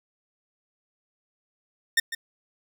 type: tone with echo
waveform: sawtooth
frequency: 1822 Hz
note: A#6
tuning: 40 cents flat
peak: -14 dBFS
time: 1.97-2 s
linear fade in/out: 5 ms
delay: 150 ms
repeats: 1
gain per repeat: -12 dB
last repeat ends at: 2.15 s
effects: none